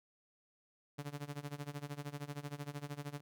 sawtooth tone with tremolo, 144.6 Hz, D3, 27 cents flat, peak -35 dBFS, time 0.98-3.21 s, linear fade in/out 10 ms, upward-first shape sine, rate 13 Hz, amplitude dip 90%, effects none

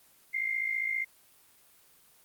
sine tone pair together, 2093 / 2148 Hz, C7 / C7, 0 / +45 cents, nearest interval unison, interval 45 cents, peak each -30 / -34 dBFS, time 0.33-1.05 s, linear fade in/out 20 ms, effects white hiss -61 dBFS RMS until 2.24 s + Opus 24 kbps

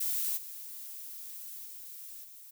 violet noise with level steps, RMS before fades -32 / -44 / -46 / -51 dBFS, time 0-2.51 s, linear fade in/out 10 ms, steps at 0.36 / 1.64 / 2.23 s, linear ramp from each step 20 ms, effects none

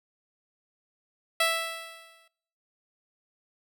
10% pulse tone with exponential decay, 659.3 Hz, E5, in tune, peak -12 dBFS, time 1.4-2.28 s, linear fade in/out 5 ms, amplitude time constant 190 ms, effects noise-tail reverb RT60 0.7 s tail -23 dB re dry

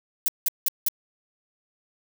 violet noise bursts, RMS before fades -22 dBFS, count 4, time 0.26-0.884 s, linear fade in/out 0 ms, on 21 ms, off 180 ms, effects none

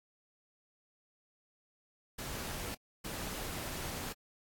pink noise bursts at uneven times, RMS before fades -41 dBFS, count 2, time 2.18-2.75 / 3.04-4.13 s, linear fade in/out 10 ms, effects AAC 64 kbps

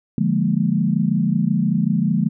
sine chord, Bb dominant seventh, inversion first, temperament equal, 146.83 / 174.61 / 207.7 / 233.1 Hz, D3 / F3 / Ab3 / Bb3, 0 / 0 / 0 / 0 cents, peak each -23 / -20 / -20 / -23 dBFS, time 0.18-2.29 s, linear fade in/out 2 ms, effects none

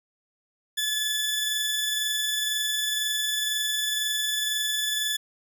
sawtooth tone pair together, 1722 / 3466 Hz, A6 / A7, -38 / -27 cents, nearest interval octave, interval 1211 cents, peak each -27 / -23 dBFS, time 0.77-5.17 s, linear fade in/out 10 ms, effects none

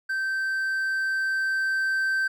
triangle tone with level ramp, 1555 Hz, G6, 14 cents flat, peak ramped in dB -23 to -20 dBFS, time 0.09-2.28 s, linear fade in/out 10 ms, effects none

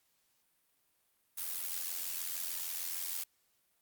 blue noise with amplitude modulation, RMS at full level -35 dBFS, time 1.37-3.24 s, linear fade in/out 10 ms, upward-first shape sine, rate 86.5 Hz, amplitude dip 75%, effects white hiss -75 dBFS RMS until 3.81 s + Opus 48 kbps

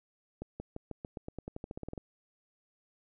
accelerating click train, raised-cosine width 2 ms, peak -26 dBFS, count 17, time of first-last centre 0.42-1.978 s, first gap 180 ms, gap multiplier 0.91, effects none

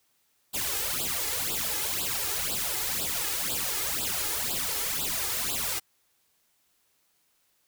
white noise with flanger, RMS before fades -30 dBFS, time 0.53-5.8 s, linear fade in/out 20 ms, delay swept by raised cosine 0.24 to 2.44 ms, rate 2 Hz, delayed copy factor +0.9, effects white hiss -70 dBFS RMS until 7.67 s

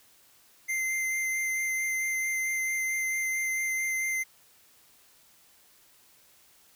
square tone with vibrato, 2081 Hz, C7, 10 cents flat, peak -28 dBFS, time 0.68-4.24 s, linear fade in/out 20 ms, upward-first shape sine, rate 4.5 Hz, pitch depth 11 cents each way, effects white hiss -60 dBFS RMS until 6.75 s

